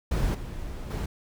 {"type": "noise with level steps", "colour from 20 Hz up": "brown", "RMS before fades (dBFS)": [-25, -36, -29], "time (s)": [0.11, 1.06], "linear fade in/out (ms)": 5, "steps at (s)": [0.34, 0.9], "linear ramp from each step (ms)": 10, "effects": []}